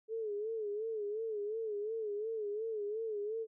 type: tone with vibrato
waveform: sine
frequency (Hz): 429.7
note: A4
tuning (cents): -41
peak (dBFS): -35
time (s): 0.08-3.47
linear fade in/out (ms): 50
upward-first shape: sine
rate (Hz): 2.8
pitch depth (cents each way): 94
effects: none